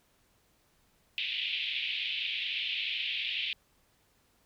pink band-pass noise, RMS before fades -34 dBFS, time 1.18-3.53 s, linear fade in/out 0 ms, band 2400 to 3600 Hz, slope 48 dB/octave, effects pink hiss -69 dBFS RMS until 4.45 s

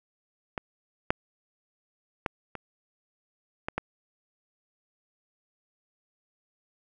clicks, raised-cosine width 0.5 ms, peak -16 / -7 / -12 / -21 / -15 / -13 dBFS, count 6, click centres 0.578 / 1.105 / 2.262 / 2.553 / 3.685 / 3.78 s, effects none

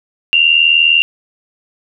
sine tone pair together, 2743 / 2823 Hz, F7 / F7, -32 / +18 cents, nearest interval unison, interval 50 cents, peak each -10 dBFS, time 0.33-1.02 s, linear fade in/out 0 ms, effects none

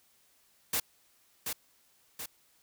white noise with echo, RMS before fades -30 dBFS, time 0.73-0.8 s, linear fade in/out 5 ms, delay 730 ms, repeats 2, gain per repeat -5 dB, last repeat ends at 2.26 s, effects white hiss -67 dBFS RMS until 2.62 s

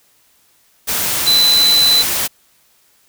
sine tone in noise, 4013 Hz, B7, 27 cents sharp, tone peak -9 dBFS, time 1.26-2.03 s, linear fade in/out 20 ms, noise white, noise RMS -18 dBFS, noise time 0.87-2.28 s, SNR +6 dB, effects white hiss -55 dBFS RMS until 3.08 s

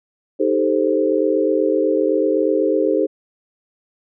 sine chord, A half-diminished seventh, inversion second, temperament equal, 311.1 / 392 / 440 / 523.3 Hz, Eb4 / G4 / A4 / C5, 0 / 0 / 0 / 0 cents, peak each -20 dBFS, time 0.39-3.07 s, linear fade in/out 20 ms, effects none

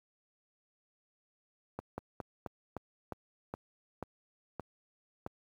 slowing click train, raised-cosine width 1 ms, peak -24 dBFS, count 10, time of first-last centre 1.79-5.264 s, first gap 190 ms, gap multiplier 1.17, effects high-pass 60 Hz 12 dB/octave + 10-bit

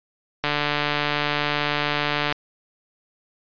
click train, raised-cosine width 0.3 ms, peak -6 dBFS, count 278, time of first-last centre 0.44-2.324 s, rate 147 Hz, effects resampled to 11025 Hz

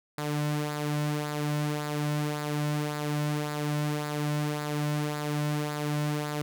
sawtooth tone with flanger, 148.8 Hz, D3, 23 cents sharp, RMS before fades -30 dBFS, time 0.18-6.42 s, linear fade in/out 2 ms, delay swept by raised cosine 0.33 to 2.53 ms, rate 1.8 Hz, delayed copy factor -0.5, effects none

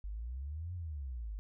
sine exponential two-way sweep, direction up then down, 48.5 to 91 to 48.5 Hz, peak -38 dBFS, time 0.04-1.39 s, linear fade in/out 0 ms, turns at 0.74 s, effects none

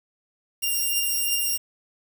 5% pulse beating tone pair, 2794 / 2796.8 Hz, F7 / F7, 0 / +2 cents, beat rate 2.8 Hz, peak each -14 / -20 dBFS, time 0.62-1.58 s, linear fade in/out 20 ms, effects 7-bit

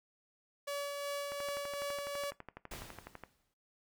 sawtooth tone with tremolo, 570 Hz, C#5, 48 cents sharp, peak -32 dBFS, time 0.67-2.31 s, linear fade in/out 10 ms, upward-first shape sine, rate 2.7 Hz, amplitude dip 30%
click train, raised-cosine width 0.5 ms, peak -30 dBFS, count 24, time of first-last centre 1.32-3.237 s, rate 12 Hz
pink noise with exponential decay, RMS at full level -44 dBFS, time 2.71-3.54 s, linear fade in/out 5 ms, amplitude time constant 180 ms
effects noise-tail reverb RT60 0.2 s tail -18 dB re dry

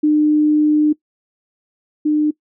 sine tone pair in turn, 302 / 302 Hz, D4 / D4, +48 / +48 cents, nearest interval unison, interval 0 cents, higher neither, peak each -10 / -12 dBFS, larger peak first, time 0.03-0.93 / 2.05-2.31 s, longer first, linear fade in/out 10 ms, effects noise-tail reverb RT60 0.1 s tail -21 dB re dry

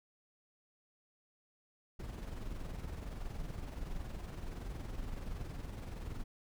brown noise with amplitude modulation, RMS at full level -40 dBFS, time 1.99-6.24 s, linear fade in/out 10 ms, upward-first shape sine, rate 21.4 Hz, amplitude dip 50%, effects none

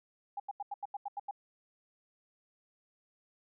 sine tone bursts, 810 Hz, G#5, 43 cents flat, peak -35 dBFS, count 9, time 0.37-1.311 s, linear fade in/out 5 ms, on 29 ms, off 85 ms, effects none

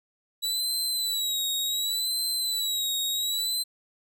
sawtooth tone with vibrato, 3924 Hz, B7, 12 cents flat, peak -23 dBFS, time 0.42-3.64 s, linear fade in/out 20 ms, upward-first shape sine, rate 0.68 Hz, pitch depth 73 cents each way, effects none

